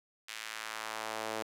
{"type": "tone with high-pass filter sweep", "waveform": "sawtooth", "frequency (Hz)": 110, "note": "A2", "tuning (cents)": 0, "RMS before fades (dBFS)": -40, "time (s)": [0.28, 1.43], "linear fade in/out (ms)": 10, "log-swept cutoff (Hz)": [2300, 470], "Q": 1.1, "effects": ["low-pass 12000 Hz 12 dB/octave", "10-bit"]}